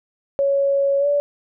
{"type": "tone with pitch glide", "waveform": "sine", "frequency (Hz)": [556, 576.3], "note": ["C#5", "D5"], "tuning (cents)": [5, -33], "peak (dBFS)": -15, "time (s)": [0.39, 1.2], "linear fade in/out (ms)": 0, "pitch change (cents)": 62, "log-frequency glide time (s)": [0.99, 1.07], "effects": []}